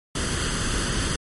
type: noise with comb filter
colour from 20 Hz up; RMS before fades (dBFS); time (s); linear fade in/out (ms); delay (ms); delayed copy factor
pink; -25; 0.15-1.16; 5; 0.64; +0.6
effects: MP3 48 kbps